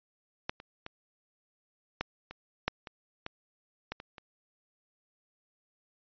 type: clicks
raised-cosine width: 0.3 ms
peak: -15 / -30 / -24 / -14 / -27 / -11 / -26 / -21 / -19 / -27 / -30 dBFS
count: 11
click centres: 0.495 / 0.601 / 0.864 / 2.01 / 2.31 / 2.68 / 2.872 / 3.264 / 3.92 / 4.001 / 4.182 s
effects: resampled to 11025 Hz